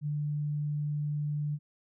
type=tone; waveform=sine; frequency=148 Hz; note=D3; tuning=14 cents sharp; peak=-29 dBFS; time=0.01-1.59 s; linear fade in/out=50 ms; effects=none